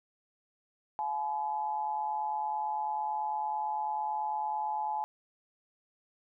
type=tone with amplitude modulation; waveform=sine; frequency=854 Hz; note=G#5; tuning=48 cents sharp; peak=-27 dBFS; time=0.99-5.04 s; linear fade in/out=0 ms; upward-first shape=sine; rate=149 Hz; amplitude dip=70%; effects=none